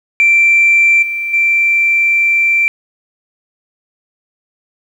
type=tone with level steps; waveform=sine; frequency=2349 Hz; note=D7; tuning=in tune; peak=-5 / -16 / -8 dBFS; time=0.2-2.68 s; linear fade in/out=0 ms; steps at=1.02 / 1.33 s; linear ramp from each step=10 ms; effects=tanh soft clip ceiling -2 dBFS + 7-bit